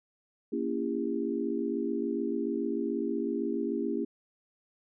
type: chord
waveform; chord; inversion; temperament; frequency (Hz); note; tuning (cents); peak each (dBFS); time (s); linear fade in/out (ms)
sine; A# diminished seventh; none; just; 233.1 / 279.7 / 335.6 / 402.8; A#3 / C#4 / E4 / G4; 0 / +16 / +31 / +47; -34; 0.52-4.05; 10
effects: none